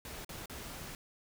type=noise with dropouts; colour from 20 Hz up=pink; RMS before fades=-45 dBFS; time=0.05-0.95 s; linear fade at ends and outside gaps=1 ms; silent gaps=0.247-0.292 / 0.458-0.497 s; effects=none